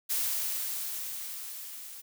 blue noise with level ramp, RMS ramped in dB -29 to -45 dBFS, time 0.09-2.02 s, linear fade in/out 20 ms, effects none

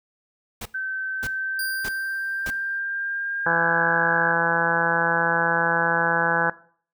pink noise bursts, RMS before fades -33 dBFS, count 4, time 0.61-2.504 s, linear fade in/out 5 ms, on 46 ms, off 570 ms
sine tone with pitch glide, 1541 to 1622.3 Hz, G6 to G#6, -30 to -41 cents, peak -25 dBFS, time 0.74-4.33 s, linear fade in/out 10 ms, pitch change +89 cents, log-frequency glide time 1.13-3.85 s
15% pulse tone with exponential decay, 4780 Hz, D8, 30 cents sharp, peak -21 dBFS, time 1.59-2.79 s, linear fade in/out 2 ms, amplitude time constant 260 ms
harmonic tone, 167.7 Hz, E3, 30 cents sharp, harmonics 1 / 2 / 3 / 4 / 5 / 6 / 7 / 8 / 9 / 10, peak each -32 / -34 / -28 / -32 / -26 / -29 / -33 / -31 / -24 / -25 dBFS, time 3.46-6.5 s, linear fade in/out 2 ms
effects noise-tail reverb RT60 0.5 s tail -19 dB re dry

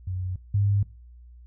sine tone pair in turn, 92 / 100.95 Hz, F#2 / G#2, -9 / -49 cents, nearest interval major second, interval 160 cents, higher second, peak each -27 / -19 dBFS, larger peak second, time 0.07-0.36 / 0.54-0.83 s, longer neither, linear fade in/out 5 ms, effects noise-tail reverb RT60 0.3 s tail -20 dB re dry + added 60 Hz sine -45 dBFS peak until 1.46 s

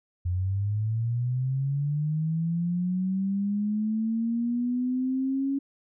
sine linear sweep, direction up, 87.31 to 277.2 Hz, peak -24 dBFS, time 0.25-5.59 s, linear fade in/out 10 ms, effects none

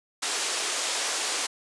white band-pass noise, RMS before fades -29 dBFS, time 0.22-1.47 s, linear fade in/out 10 ms, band 330 to 8600 Hz, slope 24 dB/octave, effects resampled to 24000 Hz

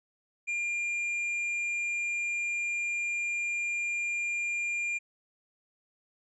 sine tone with tanh clipping, 2400 Hz, D7, 37 cents sharp, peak -30 dBFS, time 0.47-4.99 s, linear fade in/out 20 ms, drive 5 dB, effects resampled to 22050 Hz

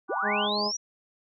sine chord, G major seventh, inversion none, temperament just, 784 / 980 / 1176 / 1470 Hz, G5 / B5 / D6 / F#6, 0 / -14 / +2 / -12 cents, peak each -34 / -38 / -34 / -34 dBFS, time 0.08-0.49 s, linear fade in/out 50 ms
sine linear sweep, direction up, 273.9 to 5900 Hz, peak -28 dBFS, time 0.09-0.77 s, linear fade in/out 10 ms
harmonic tone, 207.7 Hz, G#3, in tune, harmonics 1 / 2 / 3 / 4 / 5, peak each -33 / -33 / -33 / -33 / -33 dBFS, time 0.22-0.72 s, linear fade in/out 50 ms
effects none

